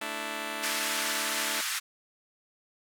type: chord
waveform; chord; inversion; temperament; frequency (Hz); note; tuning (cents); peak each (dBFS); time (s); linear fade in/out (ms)
5% pulse; A suspended fourth; none; just; 220 / 293.3 / 330; A3 / D4 / E4; 0 / -2 / +2; -28 / -26 / -29; 0.01-1.61; 5
type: band-pass noise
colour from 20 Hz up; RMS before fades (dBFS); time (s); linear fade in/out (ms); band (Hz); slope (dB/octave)
pink; -32; 0.62-1.8; 20; 1300 to 13000; 24
effects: none